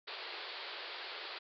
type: band-pass noise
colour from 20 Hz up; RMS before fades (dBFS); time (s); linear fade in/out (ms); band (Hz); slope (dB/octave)
white; -45; 0.07-1.39; 10; 340 to 4700; 96
effects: none